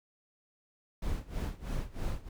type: noise with tremolo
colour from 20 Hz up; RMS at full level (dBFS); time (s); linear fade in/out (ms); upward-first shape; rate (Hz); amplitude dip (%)
brown; -32; 1.02-2.29; 5; sine; 3.1; 90
effects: none